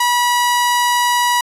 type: tone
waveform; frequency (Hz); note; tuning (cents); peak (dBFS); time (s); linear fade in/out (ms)
sawtooth; 971; B5; -30; -9; 0-1.41; 5
effects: resampled to 32000 Hz